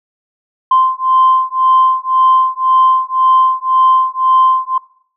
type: beating tone pair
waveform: sine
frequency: 1040 / 1041.9 Hz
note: C6 / C6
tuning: -11 / -8 cents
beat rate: 1.9 Hz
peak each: -11 dBFS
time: 0.71-4.78 s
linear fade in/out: 5 ms
effects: noise-tail reverb RT60 0.6 s tail -21 dB re dry + tanh soft clip ceiling -1 dBFS